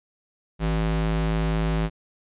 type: ring-modulated tone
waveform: square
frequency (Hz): 108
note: A2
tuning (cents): -32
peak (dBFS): -19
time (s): 0.59-1.9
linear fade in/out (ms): 50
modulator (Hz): 55
effects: resampled to 8000 Hz